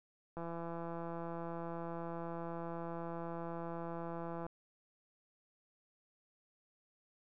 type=click train; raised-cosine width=1 ms; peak=-30 dBFS; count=689; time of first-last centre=0.37-4.465 s; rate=168 Hz; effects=none